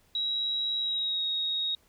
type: tone with pitch glide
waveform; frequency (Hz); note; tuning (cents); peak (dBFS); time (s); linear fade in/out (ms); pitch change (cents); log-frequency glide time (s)
sine; 3861 to 3764; B7 to A#7; -40 to +16; -27; 0.15-1.75; 2; -44; 0.79-1.23
effects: pink hiss -65 dBFS RMS until 1.88 s